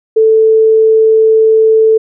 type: tone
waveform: sine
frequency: 441.3 Hz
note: A4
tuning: 5 cents sharp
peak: -4 dBFS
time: 0.16-1.98 s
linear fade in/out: 10 ms
effects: none

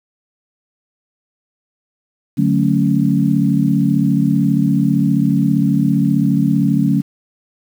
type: chord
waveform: sine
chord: D major seventh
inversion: none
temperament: equal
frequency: 146.83 / 185 / 220 / 277.2 Hz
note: D3 / F#3 / A3 / C#4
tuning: 0 / 0 / 0 / 0 cents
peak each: -17 dBFS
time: 2.37-7.02 s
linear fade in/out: 20 ms
effects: 7-bit

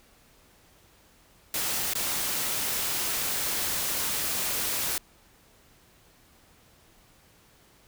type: noise with dropouts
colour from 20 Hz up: white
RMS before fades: -29 dBFS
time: 1.54-4.98 s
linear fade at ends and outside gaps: 2 ms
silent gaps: 1.936-1.952 s
effects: pink hiss -59 dBFS RMS until 7.87 s

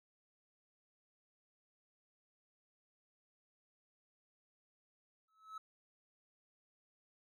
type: tone with exponential growth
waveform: triangle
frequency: 1297 Hz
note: E6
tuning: 28 cents flat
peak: -40 dBFS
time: 5.28-5.58 s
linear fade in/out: 5 ms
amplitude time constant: 64 ms
effects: none

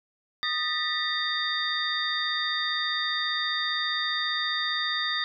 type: tone cluster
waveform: sine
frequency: 1236 / 1789 / 1944 / 3649 / 4673 Hz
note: D#6 / A6 / B6 / A#7 / D8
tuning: -12 / +28 / -28 / -38 / -9 cents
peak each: -33 / -34 / -32 / -29 / -34 dBFS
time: 0.43-5.24 s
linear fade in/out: 0 ms
effects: none

